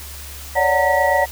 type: tone cluster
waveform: sine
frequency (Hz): 559 / 587 / 740 / 914 / 1936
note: C#5 / D5 / F#5 / A#5 / B6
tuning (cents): +14 / -1 / 0 / -34 / -35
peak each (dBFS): -20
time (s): 0.55-1.26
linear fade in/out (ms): 20
effects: added 71 Hz sine -35 dBFS peak until 1.31 s + white hiss -36 dBFS RMS until 1.31 s